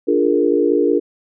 sine chord, Bb dominant seventh, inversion first, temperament equal, 293.7 / 349.2 / 415.3 / 466.2 Hz, D4 / F4 / Ab4 / Bb4, 0 / 0 / 0 / 0 cents, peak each -18 dBFS, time 0.07-1 s, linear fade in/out 20 ms, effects none

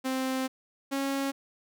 sawtooth tone pair in turn, 261.6 / 274.2 Hz, C4 / C#4, 0 / -19 cents, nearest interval minor second, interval 81 cents, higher second, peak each -24 dBFS, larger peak neither, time 0.04-0.48 / 0.91-1.32 s, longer first, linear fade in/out 20 ms, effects none

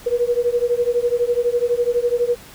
sine beating tone pair, 475.8 / 487.8 Hz, A#4 / B4, +35 / -21 cents, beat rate 12 Hz, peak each -19 dBFS, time 0.06-2.36 s, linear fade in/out 10 ms, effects pink hiss -42 dBFS RMS until 2.54 s

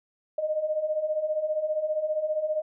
sine beating tone pair, 605 / 620 Hz, D#5 / D#5, -49 / -6 cents, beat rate 15 Hz, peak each -31 / -26 dBFS, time 0.38-2.62 s, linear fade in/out 5 ms, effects none

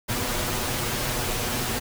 pink noise with comb filter, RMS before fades -27 dBFS, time 0.08-1.8 s, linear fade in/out 20 ms, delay 8.2 ms, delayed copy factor +0.7, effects none

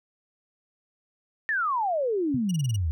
sine exponential sweep, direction down, 1843 to 73.42 Hz, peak -23 dBFS, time 1.49-2.91 s, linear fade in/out 0 ms
sine tone with exponential decay, 132.4 Hz, C3, 21 cents sharp, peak -24 dBFS, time 2.34-2.45 s, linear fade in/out 5 ms, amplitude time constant 23 ms
20% pulse tone bursts, 2890 Hz, F#7, 41 cents flat, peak -30 dBFS, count 6, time 2.49-2.762 s, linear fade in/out 5 ms, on 22 ms, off 28 ms
effects none

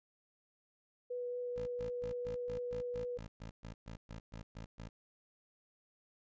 sine tone with vibrato, 490.5 Hz, B4, 12 cents flat, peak -37 dBFS, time 1.1-3.18 s, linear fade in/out 10 ms, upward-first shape triangle, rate 4.3 Hz, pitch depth 10 cents each way
15% pulse tone bursts, 55.6 Hz, A1, 19 cents sharp, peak -39 dBFS, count 15, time 1.56-4.89 s, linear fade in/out 10 ms, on 110 ms, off 120 ms
effects resampled to 16000 Hz

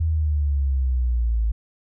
sine exponential sweep, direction down, 82 to 53.8 Hz, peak -18 dBFS, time 0-1.52 s, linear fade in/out 10 ms, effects none

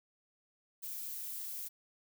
violet noise, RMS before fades -42 dBFS, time 0.82-1.69 s, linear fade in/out 20 ms, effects none

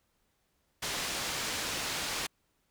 white low-pass noise, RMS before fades -35 dBFS, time 0.82-2.27 s, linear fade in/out 10 ms, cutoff 5900 Hz, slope 12 dB/octave, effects pink hiss -75 dBFS RMS until 2.7 s

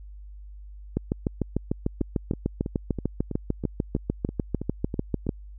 two click trains, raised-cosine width 3 ms, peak -11 / -17 dBFS, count 30 / 11, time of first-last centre 0.97-5.292 / 2.01-5.267 s, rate 6.71 / 3.07 Hz, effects added 50 Hz sine -40 dBFS peak until 5.58 s

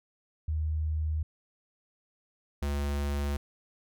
sine / square tone pair in turn, 77.78 / 71.43 Hz, D#2 / D2, 0 / -47 cents, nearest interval minor second, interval 147 cents, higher first, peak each -27 / -29 dBFS, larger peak first, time 0.48-1.23 / 2.62-3.37 s, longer neither, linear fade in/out 5 ms, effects none

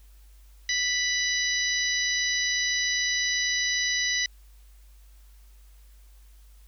harmonic tone, 987.8 Hz, B5, in tune, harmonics 2 / 3 / 4 / 5 / 6, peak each -27 / -34 / -30 / -32 / -31 dBFS, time 0.69-4.26 s, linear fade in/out 2 ms, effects added 50 Hz sine -49 dBFS peak until 6.67 s + white hiss -63 dBFS RMS until 6.67 s

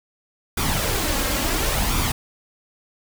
pink noise with flanger, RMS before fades -22 dBFS, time 0.57-2.12 s, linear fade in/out 5 ms, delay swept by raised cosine 0.85 to 3.75 ms, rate 0.71 Hz, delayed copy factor +0.5, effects none

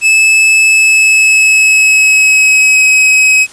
45% pulse tone with pitch glide, 2607 to 2546 Hz, E7 to D#7, -20 to +39 cents, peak -4 dBFS, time 0.01-3.47 s, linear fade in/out 50 ms, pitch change -41 cents, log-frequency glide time 0.63-2.83 s, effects white hiss -35 dBFS RMS until 3.52 s + resampled to 22050 Hz

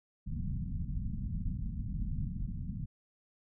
pink low-pass noise, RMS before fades -36 dBFS, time 0.26-2.86 s, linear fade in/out 20 ms, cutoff 220 Hz, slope 48 dB/octave, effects none

